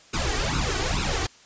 pink noise with flanger, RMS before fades -25 dBFS, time 0.13-1.27 s, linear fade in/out 10 ms, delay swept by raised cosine 0.76 to 2.66 ms, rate 2.3 Hz, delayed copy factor +0.9, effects white hiss -52 dBFS RMS until 1.45 s + resampled to 16000 Hz

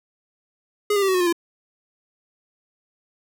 square tone with pitch steps, 415.3 / 401.8 / 388.8 / 376.2 / 364.1 / 352.3 / 340.9 Hz, G#4 / G4 / G4 / F#4 / F#4 / F4 / F4, 0 / +43 / -14 / +29 / -28 / +15 / -42 cents, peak -18 dBFS, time 0.9-1.327 s, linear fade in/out 5 ms, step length 61 ms, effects none

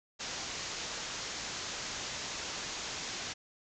white low-pass noise, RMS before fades -40 dBFS, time 0.19-3.34 s, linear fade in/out 20 ms, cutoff 7200 Hz, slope 96 dB/octave, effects none

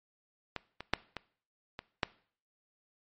clicks, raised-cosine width 0.3 ms, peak -19 / -24 / -9 / -21 / -23 / -11 dBFS, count 6, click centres 0.563 / 0.806 / 0.936 / 1.167 / 1.791 / 2.032 s, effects noise-tail reverb RT60 0.5 s tail -20 dB re dry + MP3 32 kbps

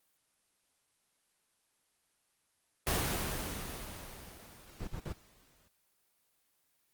pink noise with exponential decay, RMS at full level -30 dBFS, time 2.87-5.68 s, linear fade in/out 0 ms, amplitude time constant 610 ms
brown noise bursts, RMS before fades -39 dBFS, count 3, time 4.8-5.128 s, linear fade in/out 5 ms, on 74 ms, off 53 ms
effects white hiss -75 dBFS RMS until 6.93 s + Opus 24 kbps

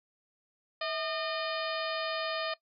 harmonic tone with a mistuned harmonic, 609 Hz, D#5, 37 cents flat, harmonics 1 / 2 / 3 / 4 / 5 / 6 / 7 / 8, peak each -35 / -38 / -40 / -41 / -42 / -43 / -43 / -44 dBFS, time 0.81-2.54 s, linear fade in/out 5 ms, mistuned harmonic 1, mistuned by +100 cents, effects noise-tail reverb RT60 0.1 s tail -18 dB re dry

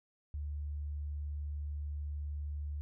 sine tone, 73.42 Hz, D2, in tune, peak -36 dBFS, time 0.34-2.81 s, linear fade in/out 0 ms, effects none

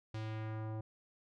square tone with low-pass filter sweep, 109.5 Hz, A2, 8 cents flat, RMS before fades -41 dBFS, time 0.14-0.81 s, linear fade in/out 5 ms, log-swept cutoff 4900 to 770 Hz, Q 1.1, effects none

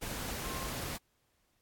sine tone in noise, 1063 Hz, C6, 27 cents sharp, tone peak -44 dBFS, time 0.43-0.68 s, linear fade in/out 20 ms, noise pink, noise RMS -39 dBFS, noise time 0.01-0.98 s, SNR -8 dB, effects pink hiss -75 dBFS RMS until 1.61 s + AAC 64 kbps

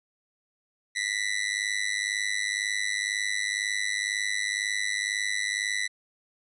sawtooth tone with amplitude modulation, 1975.5 Hz, B6, in tune, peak -19 dBFS, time 0.95-5.88 s, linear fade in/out 20 ms, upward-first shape sine, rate 102 Hz, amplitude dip 95%, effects resampled to 24000 Hz

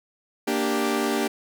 sawtooth chord, G minor, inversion first, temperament equal, 233.1 / 293.7 / 392 Hz, Bb3 / D4 / G4, 0 / 0 / 0 cents, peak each -23 / -23 / -22 dBFS, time 0.47-1.28 s, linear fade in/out 10 ms, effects none

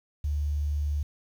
sine tone with quantisation, 73.42 Hz, D2, in tune, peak -25 dBFS, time 0.24-1.03 s, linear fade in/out 5 ms, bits 9, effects none

